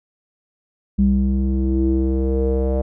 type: tone with low-pass filter sweep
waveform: square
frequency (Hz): 65.8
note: C2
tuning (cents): +10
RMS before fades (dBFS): -18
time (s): 0.98-2.82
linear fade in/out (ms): 10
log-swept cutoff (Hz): 200 to 570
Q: 6
effects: none